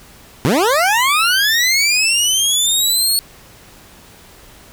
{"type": "linear sweep", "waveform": "20% pulse", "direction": "up", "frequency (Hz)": [111.4, 4407], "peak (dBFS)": -7, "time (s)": [0.45, 3.19], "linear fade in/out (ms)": 0, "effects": ["pink hiss -43 dBFS RMS until 4.72 s"]}